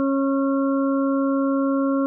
harmonic tone, 273.4 Hz, C#4, 24 cents flat, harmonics 1 / 2 / 4 / 5, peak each -19 / -25 / -31 / -33 dBFS, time 0-2.06 s, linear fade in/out 0 ms, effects none

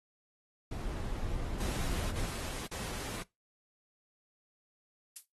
brown noise, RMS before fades -36 dBFS, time 0.71-2.26 s, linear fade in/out 5 ms
pink noise bursts, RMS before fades -41 dBFS, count 3, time 1.6-3.224 s, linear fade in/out 2 ms, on 510 ms, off 47 ms
violet noise with exponential decay, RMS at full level -33 dBFS, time 5.16-5.26 s, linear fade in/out 5 ms, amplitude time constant 20 ms
effects noise-tail reverb RT60 0.2 s tail -21 dB re dry + AAC 32 kbps

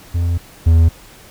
triangle tone pair in turn, 85.8 / 82.11 Hz, F2 / E2, -30 / -6 cents, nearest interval minor second, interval 76 cents, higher first, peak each -12 / -5 dBFS, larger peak second, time 0.14-0.38 / 0.66-0.89 s, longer first, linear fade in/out 10 ms, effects pink hiss -42 dBFS RMS until 1.3 s

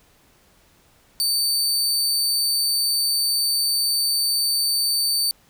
sawtooth tone, 4571 Hz, D8, 48 cents flat, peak -16 dBFS, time 1.2-5.31 s, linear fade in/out 0 ms, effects pink hiss -57 dBFS RMS until 5.49 s

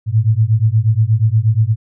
sine beating tone pair, 106.2 / 114.6 Hz, G#2 / A#2, +39 / -29 cents, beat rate 8.4 Hz, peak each -13 dBFS, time 0.06-1.76 s, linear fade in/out 50 ms, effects none

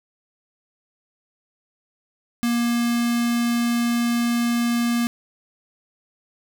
square tone with notch filter, 236.8 Hz, A#3, 27 cents sharp, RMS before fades -21 dBFS, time 2.43-5.07 s, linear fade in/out 0 ms, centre 590 Hz, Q 0.93, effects none

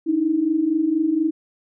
sine tone pair together, 296.4 / 320.6 Hz, D4 / E4, +16 / -48 cents, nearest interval minor second, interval 136 cents, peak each -23 / -18 dBFS, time 0.06-1.31 s, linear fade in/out 20 ms, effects none

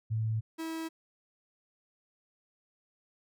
sine / 45% pulse tone pair in turn, 110.6 / 324.2 Hz, A2 / E4, +9 / -29 cents, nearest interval octave + perfect fifth, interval 1862 cents, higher second, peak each -28 / -35 dBFS, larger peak first, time 0.1-0.41 / 0.58-0.89 s, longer neither, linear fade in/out 20 ms, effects none

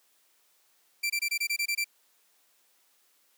sawtooth tone bursts, 2349 Hz, D7, in tune, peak -23 dBFS, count 9, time 1.03-1.844 s, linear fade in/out 10 ms, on 70 ms, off 23 ms, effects white hiss -67 dBFS RMS until 3.37 s + high-pass 300 Hz 12 dB/octave

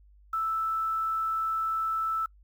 sine tone with quantisation, 1318.5 Hz, E6, in tune, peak -26 dBFS, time 0.33-2.26 s, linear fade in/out 5 ms, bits 9, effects noise-tail reverb RT60 0.1 s tail -24 dB re dry + added 50 Hz sine -54 dBFS peak until 2.43 s

